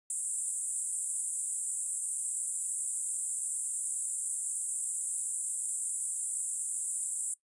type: band-pass noise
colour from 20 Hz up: pink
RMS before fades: -35 dBFS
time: 0.1-7.34 s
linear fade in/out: 2 ms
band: 7600 to 10000 Hz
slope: 96 dB/octave
effects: noise-tail reverb RT60 0.1 s tail -19 dB re dry + resampled to 24000 Hz

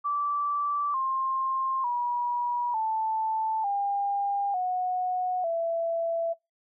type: tone with pitch steps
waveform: sine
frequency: 1162 / 1059.4 / 965.9 / 880.6 / 802.9 / 732 / 667.4 Hz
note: D6 / C6 / B5 / A5 / G5 / F#5 / E5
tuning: -19 / +21 / -39 / +1 / +41 / -19 / +21 cents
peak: -25 dBFS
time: 0.04-6.34 s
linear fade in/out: 20 ms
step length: 900 ms
effects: noise-tail reverb RT60 0.2 s tail -23 dB re dry

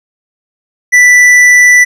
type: tone with tanh clipping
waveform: sine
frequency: 1975.5 Hz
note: B6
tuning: in tune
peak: -3 dBFS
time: 0.92-1.85 s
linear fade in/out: 20 ms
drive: 10 dB
effects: none

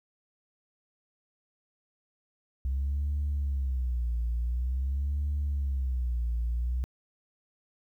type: tone with vibrato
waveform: sine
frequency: 65 Hz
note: C2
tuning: 11 cents flat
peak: -25 dBFS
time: 2.65-6.84 s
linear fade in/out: 0 ms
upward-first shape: sine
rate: 0.47 Hz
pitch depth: 190 cents each way
effects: tanh soft clip ceiling -24 dBFS + 11-bit

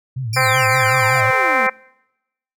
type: tone with vibrato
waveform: sine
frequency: 120 Hz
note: B2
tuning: 49 cents flat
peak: -21 dBFS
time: 0.16-1.31 s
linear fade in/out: 10 ms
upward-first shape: sine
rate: 5.3 Hz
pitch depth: 180 cents each way
type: tone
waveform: 15% pulse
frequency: 2375 Hz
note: D7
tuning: 19 cents sharp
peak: -20 dBFS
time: 0.33-1.21 s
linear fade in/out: 10 ms
type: exponential sweep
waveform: sawtooth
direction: down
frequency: 5600 to 206.3 Hz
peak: -23 dBFS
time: 0.33-1.67 s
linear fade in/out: 2 ms
type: harmonic tone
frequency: 260 Hz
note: C4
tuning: 11 cents flat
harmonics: 2 / 3 / 4 / 5 / 6 / 7 / 8 / 9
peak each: -22 / -22 / -22 / -22 / -22 / -22 / -22 / -22 dBFS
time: 0.36-1.7 s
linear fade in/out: 10 ms
effects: noise-tail reverb RT60 0.9 s tail -25 dB re dry

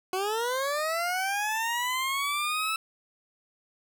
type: linear sweep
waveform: 20% pulse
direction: up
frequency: 364.5 to 1318.5 Hz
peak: -22 dBFS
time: 0.13-2.76 s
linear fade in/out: 2 ms
effects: none

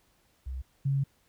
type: tone pair in turn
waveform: sine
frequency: 65 / 137.73 Hz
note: C2 / C#3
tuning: -11 / -11 cents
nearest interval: octave + minor second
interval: 1300 cents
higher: second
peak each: -33 / -24 dBFS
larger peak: second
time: 0.46-0.62 / 0.85-1.04 s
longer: second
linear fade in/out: 10 ms
effects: pink hiss -68 dBFS RMS until 1.28 s

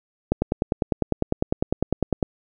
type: click train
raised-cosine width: 2 ms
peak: -6 dBFS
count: 20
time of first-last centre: 0.32-2.228 s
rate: 9.96 Hz
effects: none

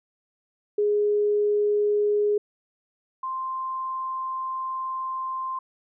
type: tone pair in turn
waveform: sine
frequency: 415.3 / 1046.5 Hz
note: G#4 / C6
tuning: 0 / 0 cents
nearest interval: octave + major third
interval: 1600 cents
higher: second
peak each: -19 / -27 dBFS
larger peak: first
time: 0.78-2.38 / 3.23-5.59 s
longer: second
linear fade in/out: 5 ms
effects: none

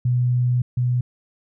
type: tone pair in turn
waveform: sine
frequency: 123.7 / 123.7 Hz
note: B2 / B2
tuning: +3 / +3 cents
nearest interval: unison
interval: 0 cents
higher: neither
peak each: -16 / -17 dBFS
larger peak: first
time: 0.05-0.62 / 0.77-1.01 s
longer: first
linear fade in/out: 5 ms
effects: none

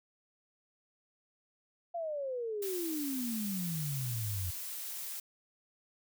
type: exponential sweep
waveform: sine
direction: down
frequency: 698.5 to 87.31 Hz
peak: -34 dBFS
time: 1.94-4.51 s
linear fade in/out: 10 ms
type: noise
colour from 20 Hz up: blue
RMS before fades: -41 dBFS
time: 2.62-5.2 s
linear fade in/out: 5 ms
effects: none

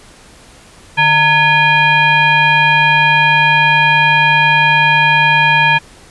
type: tone with frequency modulation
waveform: sine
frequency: 1680 Hz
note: G#6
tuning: 19 cents sharp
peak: -7 dBFS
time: 0.97-5.79 s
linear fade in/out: 20 ms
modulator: 765 Hz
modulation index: 1.5
effects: pink hiss -41 dBFS RMS until 6.1 s + resampled to 24000 Hz

